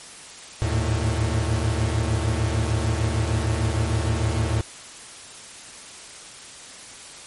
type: tone cluster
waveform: 45% pulse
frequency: 77.3 / 107.4 / 114 Hz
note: D#2 / A2 / A#2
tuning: -11 / -41 / -38 cents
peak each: -25 dBFS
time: 0.62-4.61 s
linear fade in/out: 0 ms
effects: white hiss -41 dBFS RMS until 7.26 s + MP3 48 kbps